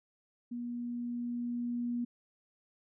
sine tone with level ramp, 240.3 Hz, B3, 47 cents flat, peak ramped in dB -36 to -31 dBFS, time 0.51-2.05 s, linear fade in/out 10 ms, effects none

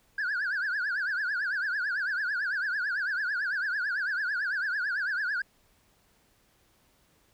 sine tone with vibrato, 1568 Hz, G6, in tune, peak -25 dBFS, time 0.18-5.42 s, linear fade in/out 5 ms, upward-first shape triangle, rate 9 Hz, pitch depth 210 cents each way, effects tanh soft clip ceiling -26 dBFS + pink hiss -66 dBFS RMS until 7.33 s

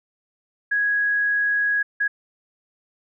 sine tone bursts at uneven times, 1661.2 Hz, G#6, in tune, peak -18 dBFS, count 2, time 0.71-1.83 / 2-2.08 s, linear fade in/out 10 ms, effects none

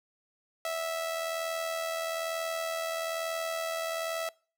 sawtooth tone with amplitude modulation, 656 Hz, E5, 9 cents flat, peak -25 dBFS, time 0.65-4.29 s, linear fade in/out 2 ms, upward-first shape sine, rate 81.1 Hz, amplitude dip 45%, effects noise-tail reverb RT60 0.4 s tail -24 dB re dry

